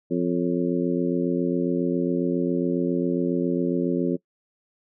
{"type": "harmonic tone with a mistuned harmonic", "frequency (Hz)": 87.31, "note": "F2", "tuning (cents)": 0, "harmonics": [2, 3, 4, 5, 6], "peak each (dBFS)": [-27, -25, -26, -29, -33], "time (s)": [0.1, 4.17], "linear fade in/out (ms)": 20, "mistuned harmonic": 6, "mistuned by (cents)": 86, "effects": ["noise-tail reverb RT60 0.1 s tail -22 dB re dry"]}